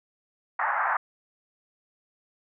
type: band-pass noise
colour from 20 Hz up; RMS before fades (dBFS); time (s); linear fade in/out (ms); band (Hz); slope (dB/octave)
pink; -26; 0.59-0.97; 5; 740 to 1800; 48
effects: none